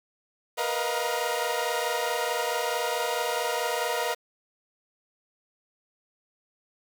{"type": "tone cluster", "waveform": "sawtooth", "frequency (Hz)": [467.9, 492.5, 624, 705, 947], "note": ["A#4", "B4", "D#5", "F5", "A#5"], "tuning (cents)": [6, -5, 5, 16, 27], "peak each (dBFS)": -29, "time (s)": [0.57, 4.15], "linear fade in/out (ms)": 20, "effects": ["8-bit"]}